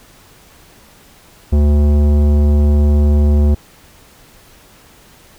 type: tone with tanh clipping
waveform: sine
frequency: 73.42 Hz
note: D2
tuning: in tune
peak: -10 dBFS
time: 1.52-3.55 s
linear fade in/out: 10 ms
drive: 15 dB
effects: pink hiss -45 dBFS RMS until 5.38 s